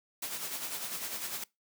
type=noise with tremolo; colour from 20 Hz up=white; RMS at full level=-36 dBFS; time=0.22-1.44 s; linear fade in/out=5 ms; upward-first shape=sine; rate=10 Hz; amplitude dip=50%; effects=noise-tail reverb RT60 0.2 s tail -23 dB re dry + high-pass 150 Hz 12 dB/octave